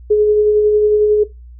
sine tone with tremolo, 421.5 Hz, G#4, 26 cents sharp, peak -7 dBFS, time 0.1-1.24 s, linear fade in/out 10 ms, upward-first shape sine, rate 11 Hz, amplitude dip 25%, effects noise-tail reverb RT60 0.2 s tail -17 dB re dry + added 60 Hz sine -34 dBFS peak until 1.59 s

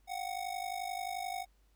square ring-modulated tone, 740 Hz, F#5, in tune, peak -34 dBFS, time 0.07-1.46 s, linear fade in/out 50 ms, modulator 25.7 Hz, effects added 50 Hz sine -65 dBFS peak until 1.75 s + pink hiss -75 dBFS RMS until 1.75 s

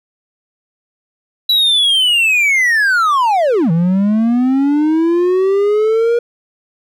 triangle linear two-way sweep, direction down then up, 3951 to 160 to 477.4 Hz, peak -8 dBFS, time 1.49-6.19 s, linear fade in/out 5 ms, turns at 3.71 s, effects none

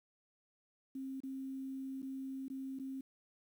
sine tone with dropouts, 266.6 Hz, C4, 33 cents sharp, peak -40 dBFS, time 0.95-3.01 s, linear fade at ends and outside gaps 5 ms, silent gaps 1.204-1.234 / 2.02-2.027 / 2.483-2.5 / 2.789-2.796 s, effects 11-bit

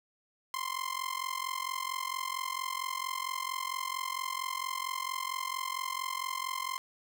sawtooth tone with amplitude modulation, 1046.5 Hz, C6, in tune, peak -26 dBFS, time 0.54-6.78 s, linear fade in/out 0 ms, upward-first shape sine, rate 44.4 Hz, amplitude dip 90%, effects none

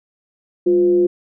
sine tone with frequency modulation, 353.9 Hz, F4, 23 cents sharp, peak -11 dBFS, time 0.66-1.07 s, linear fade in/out 10 ms, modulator 156 Hz, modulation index 0.34, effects none

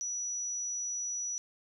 sine tone, 5880 Hz, F#8, 12 cents flat, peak -33 dBFS, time 0.01-1.38 s, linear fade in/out 0 ms, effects none

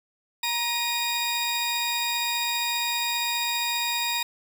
30% pulse tone cluster, 942 / 2452 / 3753 Hz, A#5 / D#7 / A#7, +18 / -26 / +11 cents, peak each -27 / -27 / -26 dBFS, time 0.43-4.23 s, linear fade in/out 5 ms, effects none

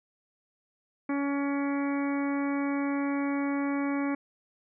harmonic tone, 281.3 Hz, C#4, 26 cents sharp, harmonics 1 / 2 / 3 / 4 / 5 / 6 / 7 / 8, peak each -27 / -38 / -40 / -40 / -44 / -45 / -45 / -42 dBFS, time 1.09-4.15 s, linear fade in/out 5 ms, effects none

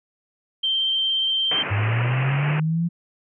sine tone with vibrato, 3136 Hz, G7, in tune, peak -19 dBFS, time 0.63-1.63 s, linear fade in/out 10 ms, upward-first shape sine, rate 17 Hz, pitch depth 12 cents each way
white band-pass noise, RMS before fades -29 dBFS, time 1.51-2.6 s, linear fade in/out 5 ms, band 100 to 2800 Hz, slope 96 dB/octave
sine linear sweep, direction up, 99.8 to 172.8 Hz, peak -19 dBFS, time 1.7-2.89 s, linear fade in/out 20 ms
effects none

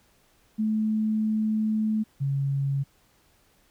sine tone pair in turn, 216.7 / 138.36 Hz, A3 / C#3, -26 / -3 cents, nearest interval minor sixth, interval 777 cents, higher first, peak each -22 / -23 dBFS, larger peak first, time 0.58-2.04 / 2.2-2.84 s, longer first, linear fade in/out 20 ms, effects pink hiss -63 dBFS RMS until 3.7 s

